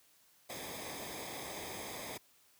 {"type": "noise with comb filter", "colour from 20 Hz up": "pink", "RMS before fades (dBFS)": -44, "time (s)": [0.49, 2.18], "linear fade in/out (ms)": 10, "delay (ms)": 0.7, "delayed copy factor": -0.7, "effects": ["white hiss -67 dBFS RMS until 2.59 s", "high-pass 60 Hz 12 dB/octave"]}